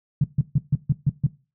sine tone bursts, 142.4 Hz, C#3, 47 cents sharp, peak -14 dBFS, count 7, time 0.21-1.267 s, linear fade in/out 5 ms, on 31 ms, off 140 ms, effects noise-tail reverb RT60 0.3 s tail -18 dB re dry

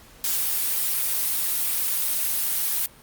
blue noise, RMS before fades -24 dBFS, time 0.24-2.86 s, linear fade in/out 2 ms, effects pink hiss -50 dBFS RMS until 3.02 s + Opus 48 kbps

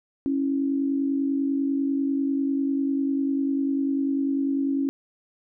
sine tone pair together, 274.9 / 325 Hz, C#4 / E4, -14 / -24 cents, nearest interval minor third, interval 290 cents, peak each -22 / -30 dBFS, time 0.26-4.89 s, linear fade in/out 0 ms, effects none

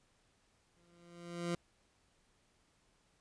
20% pulse tone with exponential growth, 172.3 Hz, F3, 23 cents flat, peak -28 dBFS, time 0.76-1.55 s, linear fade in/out 2 ms, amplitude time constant 170 ms, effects pink hiss -73 dBFS RMS until 3.2 s + resampled to 22050 Hz

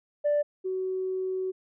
sine tone pair in turn, 587.3 / 374.9 Hz, D5 / F#4, 0 / +23 cents, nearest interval minor sixth, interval 777 cents, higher first, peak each -20 / -27 dBFS, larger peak first, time 0.24-0.43 / 0.64-1.52 s, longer second, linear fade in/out 20 ms, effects tanh soft clip ceiling -19 dBFS

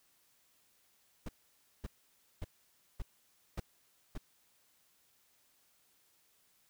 brown noise bursts, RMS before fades -38 dBFS, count 6, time 1.26-4.178 s, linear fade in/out 5 ms, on 28 ms, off 550 ms, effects white hiss -71 dBFS RMS until 6.69 s

